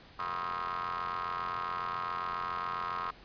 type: ring-modulated tone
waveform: 30% pulse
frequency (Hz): 87.31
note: F2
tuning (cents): 0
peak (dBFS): -28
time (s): 0.19-3.11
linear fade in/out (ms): 5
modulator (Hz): 1160
effects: pink hiss -55 dBFS RMS until 3.24 s + resampled to 11025 Hz